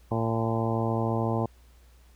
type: harmonic tone with a mistuned harmonic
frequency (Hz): 113.7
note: A#2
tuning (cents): -43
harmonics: 1 / 2 / 3 / 4 / 5 / 6 / 7 / 8 / 9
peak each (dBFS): -28 / -31 / -33 / -34 / -35 / -36 / -36 / -37 / -38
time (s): 0.11-1.46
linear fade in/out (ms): 5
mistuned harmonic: 8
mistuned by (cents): -49
effects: added 60 Hz sine -53 dBFS peak until 2.15 s + pink hiss -63 dBFS RMS until 2.15 s